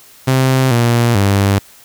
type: tone with pitch steps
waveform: sawtooth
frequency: 131.1 / 118.5 / 99.4 Hz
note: C3 / A#2 / G2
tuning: +4 / +29 / +25 cents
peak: -6 dBFS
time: 0.27-1.59 s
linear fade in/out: 10 ms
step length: 440 ms
effects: white hiss -43 dBFS RMS until 1.84 s